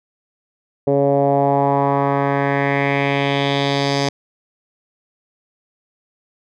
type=tone with low-pass filter sweep; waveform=10% pulse; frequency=140 Hz; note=C#3; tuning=18 cents sharp; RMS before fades=-17 dBFS; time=0.87-4.09 s; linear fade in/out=5 ms; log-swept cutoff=500 to 5400 Hz; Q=2.7; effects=none